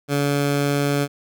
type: tone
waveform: 15% pulse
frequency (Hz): 142.7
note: D3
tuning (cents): -49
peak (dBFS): -12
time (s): 0.08-1.08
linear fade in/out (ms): 50
effects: none